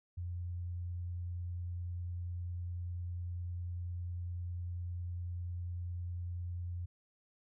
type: tone with vibrato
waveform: sine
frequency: 87.8 Hz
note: F2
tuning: 10 cents sharp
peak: -37 dBFS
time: 0.17-6.86 s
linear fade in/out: 10 ms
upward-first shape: triangle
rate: 10 Hz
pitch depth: 10 cents each way
effects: none